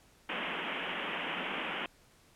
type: band-pass noise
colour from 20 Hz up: white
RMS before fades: -37 dBFS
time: 0.29-1.86 s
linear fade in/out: 2 ms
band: 160 to 3200 Hz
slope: 96 dB/octave
effects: pink hiss -63 dBFS RMS until 2.35 s + low-pass 12000 Hz 12 dB/octave